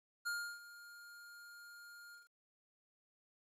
square tone with ADSR envelope, 1412 Hz, F6, 19 cents sharp, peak -37 dBFS, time 0.25-2.29 s, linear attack 20 ms, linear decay 320 ms, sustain -17 dB, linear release 150 ms, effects resampled to 32000 Hz + 12-bit

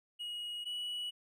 triangle tone pair in turn, 2895 / 2935 Hz, F#7 / F#7, -38 / -15 cents, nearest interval unison, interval 23 cents, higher second, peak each -37 / -35 dBFS, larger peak second, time 0.19-0.65 / 0.65-1.11 s, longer neither, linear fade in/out 20 ms, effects none

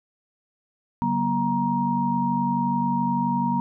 sine tone cluster, 140.6 / 187.7 / 239.3 / 941 Hz, C#3 / F#3 / A#3 / A#5, +25 / +25 / +46 / +16 cents, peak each -31 / -27 / -25 / -24 dBFS, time 1.02-3.6 s, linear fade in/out 0 ms, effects none

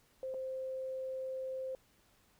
sine tone with dropouts, 523.3 Hz, C5, in tune, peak -37 dBFS, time 0.23-1.75 s, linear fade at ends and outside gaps 1 ms, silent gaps 0.34-0.344 s, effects pink hiss -69 dBFS RMS until 2.39 s

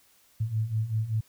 sine beating tone pair, 106.9 / 112.1 Hz, A2 / A2, -49 / +33 cents, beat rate 5.2 Hz, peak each -31 / -27 dBFS, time 0.4-1.21 s, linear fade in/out 10 ms, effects white hiss -62 dBFS RMS until 1.28 s

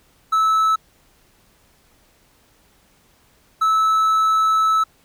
triangle tone pair in turn, 1305 / 1305 Hz, E6 / E6, -18 / -18 cents, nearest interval unison, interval 0 cents, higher neither, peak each -12 dBFS, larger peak neither, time 0.32-0.76 / 3.61-4.84 s, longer second, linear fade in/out 10 ms, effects pink hiss -57 dBFS RMS until 5.04 s

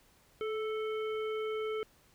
harmonic tone with a mistuned harmonic, 440 Hz, A4, in tune, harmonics 1 / 3 / 5 / 7, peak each -33 / -43 / -47 / -50 dBFS, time 0.41-1.83 s, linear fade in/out 0 ms, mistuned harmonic 1, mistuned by -26 cents, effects pink hiss -65 dBFS RMS until 2.14 s

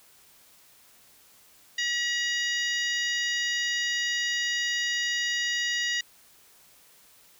harmonic tone with a mistuned harmonic, 962 Hz, B5, 46 cents flat, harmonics 2 / 3 / 4 / 5 / 6 / 7, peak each -28 / -32 / -34 / -36 / -38 / -39 dBFS, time 1.78-6.01 s, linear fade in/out 5 ms, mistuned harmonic 4, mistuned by -40 cents, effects white hiss -57 dBFS RMS until 7.39 s

